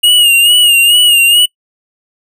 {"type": "tone with vibrato", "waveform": "square", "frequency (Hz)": 2855, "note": "F7", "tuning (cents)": 37, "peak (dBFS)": -5, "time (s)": [0.03, 1.46], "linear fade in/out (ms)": 10, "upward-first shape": "sine", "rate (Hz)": 2.3, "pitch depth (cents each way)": 60, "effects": ["noise-tail reverb RT60 0.1 s tail -24 dB re dry"]}